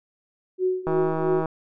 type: tone with tremolo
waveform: sine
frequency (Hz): 370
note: F#4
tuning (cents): 0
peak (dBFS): -18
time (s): 0.58-1.44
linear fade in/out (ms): 50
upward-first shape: triangle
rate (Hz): 3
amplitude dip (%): 90
type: click train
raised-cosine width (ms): 1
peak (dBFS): -14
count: 95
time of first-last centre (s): 0.87-1.458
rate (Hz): 160
effects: none